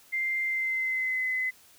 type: tone with pitch glide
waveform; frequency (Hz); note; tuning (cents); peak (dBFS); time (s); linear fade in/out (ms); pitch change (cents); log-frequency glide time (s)
sine; 2093 to 2031; C7 to B6; 0 to +48; -26; 0.12-1.51; 20; -52; 0.42-1.26
effects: white hiss -57 dBFS RMS until 1.78 s